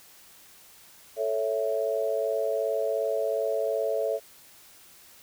sine chord, A major, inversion none, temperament equal with one note detuned, 440 / 556.6 / 659.3 Hz, A4 / C#5 / E5, 0 / +7 / 0 cents, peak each -29 dBFS, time 1.16-4.2 s, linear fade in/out 50 ms, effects white hiss -53 dBFS RMS until 5.22 s

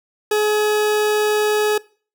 40% pulse tone, 423 Hz, G#4, 32 cents sharp, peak -14 dBFS, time 0.31-1.78 s, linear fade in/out 5 ms, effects noise-tail reverb RT60 0.4 s tail -22 dB re dry

